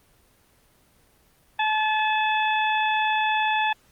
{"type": "harmonic tone", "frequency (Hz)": 863, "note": "A5", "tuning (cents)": -34, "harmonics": [1, 2, 3, 4], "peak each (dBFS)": [-22, -27, -28, -32], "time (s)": [1.59, 3.73], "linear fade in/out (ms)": 5, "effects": ["pink hiss -60 dBFS RMS until 3.91 s", "Opus 24 kbps"]}